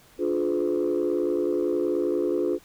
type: chord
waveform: sine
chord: D diminished seventh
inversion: none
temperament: just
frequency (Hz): 293.7 / 352.4 / 422.9 / 507.5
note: D4 / F4 / Ab4 / Cb5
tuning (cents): 0 / +16 / +31 / +47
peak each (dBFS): -28 / -24 / -27 / -29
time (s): 0.18-2.59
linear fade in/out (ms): 50
effects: tanh soft clip ceiling -16 dBFS + pink hiss -55 dBFS RMS until 2.64 s